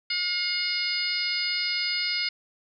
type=harmonic tone with a mistuned harmonic; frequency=718 Hz; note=F5; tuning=48 cents sharp; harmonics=2 / 3 / 4 / 5 / 6 / 7; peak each=-38 / -30 / -35 / -38 / -31 / -29 dBFS; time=0.1-2.29 s; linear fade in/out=5 ms; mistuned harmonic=7; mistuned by=-26 cents; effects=none